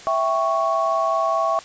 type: chord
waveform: sine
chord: C# diminished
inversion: first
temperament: equal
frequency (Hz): 659.3 / 784 / 1108.7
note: E5 / G5 / C#6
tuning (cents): 0 / 0 / 0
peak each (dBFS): -21 / -26 / -21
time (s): 0.07-1.59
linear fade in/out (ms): 0
effects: white hiss -41 dBFS RMS until 1.64 s + resampled to 16000 Hz